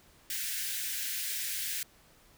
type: high-pass noise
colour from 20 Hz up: white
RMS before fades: -35 dBFS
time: 0.3-1.83 s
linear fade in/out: 2 ms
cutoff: 1500 Hz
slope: 96 dB/octave
effects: pink hiss -61 dBFS RMS until 2.37 s